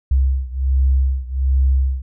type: beating tone pair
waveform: sine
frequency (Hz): 65.9 / 67.2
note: C2 / C2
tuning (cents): +13 / +47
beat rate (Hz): 1.3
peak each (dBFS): -15 / -17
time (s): 0.11-2.02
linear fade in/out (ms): 5
effects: tanh soft clip ceiling -7 dBFS